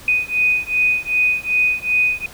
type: beating tone pair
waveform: sine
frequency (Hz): 2489 / 2491.6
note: D#7 / D#7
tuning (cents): 0 / +2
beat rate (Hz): 2.6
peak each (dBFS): -18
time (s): 0.08-2.26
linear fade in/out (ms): 2
effects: pink hiss -40 dBFS RMS until 2.33 s